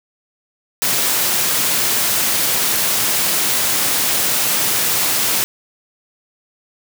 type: high-pass noise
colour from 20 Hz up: white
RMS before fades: -17 dBFS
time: 0.82-5.44 s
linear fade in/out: 0 ms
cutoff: 100 Hz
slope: 24 dB/octave
effects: none